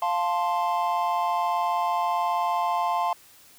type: chord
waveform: triangle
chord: F major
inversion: none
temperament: equal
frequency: 698.5 / 880 / 1046.5 Hz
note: F5 / A5 / C6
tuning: 0 / 0 / 0 cents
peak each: -25 dBFS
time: 0.02-3.13 s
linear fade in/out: 2 ms
effects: white hiss -53 dBFS RMS until 3.58 s